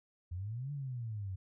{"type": "exponential two-way sweep", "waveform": "sine", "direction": "up then down", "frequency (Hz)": [83.6, 146.83, 91.5], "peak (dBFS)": -37, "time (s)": [0.31, 1.36], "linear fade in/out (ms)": 10, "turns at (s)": 0.72, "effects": []}